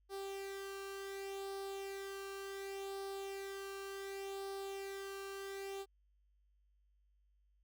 sawtooth tone with flanger, 392 Hz, G4, in tune, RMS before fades -45 dBFS, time 0.09-5.86 s, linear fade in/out 50 ms, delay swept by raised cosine 0.21 to 0.72 ms, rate 0.68 Hz, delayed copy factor +0.5, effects added 50 Hz sine -70 dBFS peak until 7.63 s

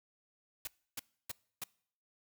white noise bursts, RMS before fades -40 dBFS, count 4, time 0.65-1.638 s, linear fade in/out 2 ms, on 22 ms, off 300 ms, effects noise-tail reverb RT60 0.6 s tail -24 dB re dry

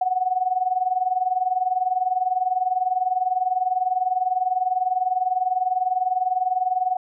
sine tone with tremolo, 739 Hz, F#5, 2 cents flat, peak -16 dBFS, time 0.01-6.97 s, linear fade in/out 5 ms, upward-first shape sine, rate 20 Hz, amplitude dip 80%, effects none

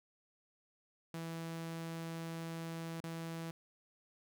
sawtooth tone with dropouts, 164.81 Hz, E3, in tune, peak -37 dBFS, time 1.14-3.51 s, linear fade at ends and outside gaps 2 ms, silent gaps 3.004-3.039 s, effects none

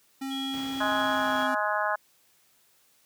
square tone with pitch glide, 269.4 to 261 Hz, C#4 to C4, -49 to -4 cents, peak -32 dBFS, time 0.21-1.55 s, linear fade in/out 10 ms, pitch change -55 cents, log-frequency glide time 0.87-1.44 s
sine tone with tremolo, 3322 Hz, G#7, in tune, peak -33 dBFS, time 0.3-1.48 s, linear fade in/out 20 ms, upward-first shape triangle, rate 1.8 Hz, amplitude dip 45%
pink band-stop noise, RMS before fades -44 dBFS, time 0.53-1.44 s, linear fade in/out 10 ms, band 7200 to 14000 Hz, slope 48 dB/octave
harmonic tone, 209.4 Hz, G#3, 15 cents sharp, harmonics 3 / 4 / 5 / 6 / 7 / 8, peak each -31 / -31 / -31 / -33 / -32 / -33 dBFS, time 0.8-1.96 s, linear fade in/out 10 ms
effects white hiss -64 dBFS RMS until 3.05 s + high-pass 80 Hz 12 dB/octave

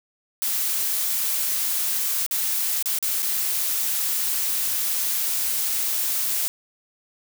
blue noise with dropouts, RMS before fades -24 dBFS, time 0.42-6.48 s, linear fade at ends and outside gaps 0 ms, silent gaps 2.264-2.311 / 2.826-2.858 / 2.987-3.026 / 3.221-3.227 s, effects none

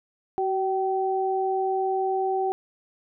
sine tone pair together, 378.4 / 769 Hz, F#4 / G5, +39 / -33 cents, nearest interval octave, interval 1228 cents, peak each -25 dBFS, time 0.38-2.52 s, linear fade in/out 0 ms, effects none

